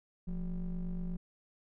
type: ring-modulated tone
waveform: triangle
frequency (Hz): 100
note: G2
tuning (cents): +35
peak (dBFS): -29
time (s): 0.27-1.17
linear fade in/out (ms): 10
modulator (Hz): 75.8
effects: none